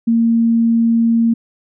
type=tone; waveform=sine; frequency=230 Hz; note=A#3; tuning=23 cents flat; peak=-10 dBFS; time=0.07-1.34 s; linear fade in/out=10 ms; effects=none